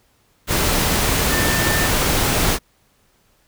sine tone in noise, 1790 Hz, A6, 29 cents sharp, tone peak -23 dBFS, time 1.29-1.91 s, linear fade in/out 50 ms, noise pink, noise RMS -18 dBFS, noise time 0.47-2.59 s, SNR -8 dB, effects pink hiss -60 dBFS RMS until 3.47 s

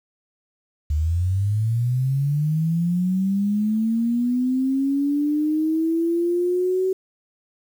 sine linear sweep, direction up, 72.7 to 379.3 Hz, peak -18 dBFS, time 0.9-6.93 s, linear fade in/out 5 ms, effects 8-bit

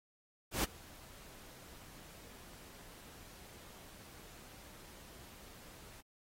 pink noise with ADSR envelope, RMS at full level -32 dBFS, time 0.51-6.01 s, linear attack 130 ms, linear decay 10 ms, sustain -24 dB, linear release 5 ms, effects AAC 48 kbps

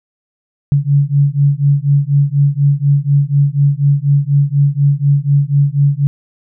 sine beating tone pair, 140 / 144.1 Hz, C#3 / D3, +18 / -33 cents, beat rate 4.1 Hz, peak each -12 dBFS, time 0.72-6.07 s, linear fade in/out 0 ms, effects none

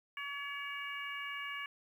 harmonic tone, 567 Hz, C#5, 39 cents sharp, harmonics 2 / 3 / 4 / 5, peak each -45 / -44 / -43 / -46 dBFS, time 0.17-1.66 s, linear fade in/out 2 ms, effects 11-bit

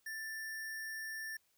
sine tone with sample-and-hold, 1768 Hz, A6, 8 cents sharp, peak -40 dBFS, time 0.06-1.37 s, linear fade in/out 5 ms, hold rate 7350 Hz, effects white hiss -75 dBFS RMS until 1.57 s

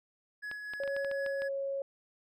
triangle tone with tremolo, 1686 Hz, G#6, 26 cents sharp, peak -35 dBFS, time 0.42-1.49 s, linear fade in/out 20 ms, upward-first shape triangle, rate 4 Hz, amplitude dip 40%
clicks, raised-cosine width 0.3 ms, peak -28 dBFS, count 9, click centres 0.514 / 0.736 / 0.836 / 0.877 / 0.965 / 1.047 / 1.114 / 1.263 / 1.42 s
sine tone with pitch glide, 554.4 to 549.6 Hz, C#5 to C#5, 0 to -15 cents, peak -32 dBFS, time 0.8-1.82 s, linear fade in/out 2 ms, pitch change -15 cents, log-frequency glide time 0.96-1.49 s
effects none

